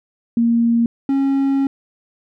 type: tone pair in turn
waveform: sine / triangle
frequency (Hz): 233.1 / 273.5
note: A#3 / C#4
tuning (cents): 0 / -23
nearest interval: minor third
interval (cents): 277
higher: second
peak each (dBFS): -12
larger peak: neither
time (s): 0.37-0.86 / 1.09-1.67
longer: second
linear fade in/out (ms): 2
effects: none